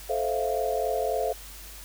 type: chord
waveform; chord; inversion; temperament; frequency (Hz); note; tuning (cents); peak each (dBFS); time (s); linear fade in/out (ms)
sine; F major seventh; first; just; 436.5 / 523.8 / 654.8 / 698.5; A4 / C5 / E5 / F5; -14 / +2 / -12 / 0; -30; 0.09-1.33; 10
effects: added 50 Hz sine -45 dBFS peak until 1.84 s + white hiss -45 dBFS RMS until 1.84 s